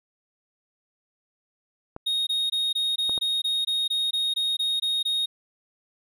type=clicks; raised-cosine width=1 ms; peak=-22 dBFS; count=3; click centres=1.964 / 3.095 / 3.178 s
type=tone bursts; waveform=triangle; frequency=3729 Hz; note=A#7; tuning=in tune; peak=-21 dBFS; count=14; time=2.06-5.26 s; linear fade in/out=10 ms; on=210 ms; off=20 ms
effects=none